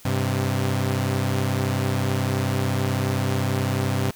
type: tone pair together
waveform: sawtooth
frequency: 98.5 / 129.96 Hz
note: G2 / C3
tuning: +9 / -11 cents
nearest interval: perfect fourth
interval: 480 cents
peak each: -20 dBFS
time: 0.05-4.11 s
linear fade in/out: 5 ms
effects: white hiss -49 dBFS RMS until 4.15 s